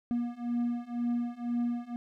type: beating tone pair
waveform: triangle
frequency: 238.2 / 240.2 Hz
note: A#3 / B3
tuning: +38 / -48 cents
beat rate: 2 Hz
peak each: -31 / -30 dBFS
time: 0.11-1.96 s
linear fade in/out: 0 ms
effects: none